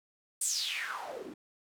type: noise with band-pass filter sweep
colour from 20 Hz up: white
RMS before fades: -36 dBFS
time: 0.41-1.34 s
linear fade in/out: 5 ms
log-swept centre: 9300 to 250 Hz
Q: 6.1
effects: none